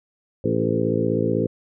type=harmonic tone with a mistuned harmonic; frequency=56 Hz; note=A1; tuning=31 cents sharp; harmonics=2 / 3 / 4 / 5 / 6 / 7 / 8 / 9; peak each=-27 / -27 / -27 / -27 / -27 / -27 / -27 / -27 dBFS; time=0.44-1.47 s; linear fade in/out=5 ms; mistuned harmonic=7; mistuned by=+34 cents; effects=none